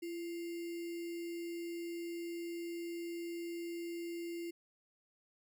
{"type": "tone with sample-and-hold", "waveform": "sine", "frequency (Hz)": 340, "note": "F4", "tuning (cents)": -46, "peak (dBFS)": -39, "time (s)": [0.02, 4.51], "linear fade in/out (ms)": 10, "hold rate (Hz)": 2450, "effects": []}